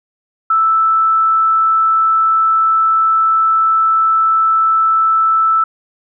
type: tone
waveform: sine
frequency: 1318.5 Hz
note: E6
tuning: in tune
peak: -9 dBFS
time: 0.5-5.64 s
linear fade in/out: 5 ms
effects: none